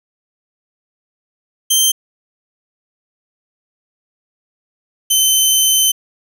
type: tone pair in turn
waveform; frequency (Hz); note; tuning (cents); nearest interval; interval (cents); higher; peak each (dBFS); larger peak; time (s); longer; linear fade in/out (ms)
15% pulse; 3136 / 3073; G7 / G7; 0 / -35; unison; 35; first; -3; neither; 1.7-1.92 / 5.1-5.92; second; 10
effects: none